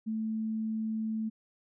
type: tone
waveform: sine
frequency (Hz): 220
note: A3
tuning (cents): 0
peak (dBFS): -30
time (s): 0.06-1.3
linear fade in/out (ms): 20
effects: none